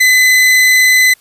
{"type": "tone", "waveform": "40% pulse", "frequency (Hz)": 2019, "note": "B6", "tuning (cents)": 38, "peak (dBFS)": -5, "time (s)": [0, 1.14], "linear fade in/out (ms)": 10, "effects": ["white hiss -49 dBFS RMS until 1.2 s", "resampled to 32000 Hz"]}